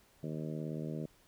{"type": "harmonic tone", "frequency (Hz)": 77.78, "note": "D#2", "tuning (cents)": 0, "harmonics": [2, 3, 4, 5, 6, 7, 8], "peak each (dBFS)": [-39, -43, -45, -47, -49, -50, -51], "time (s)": [0.23, 1.06], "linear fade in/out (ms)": 5, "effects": ["pink hiss -66 dBFS RMS until 1.27 s"]}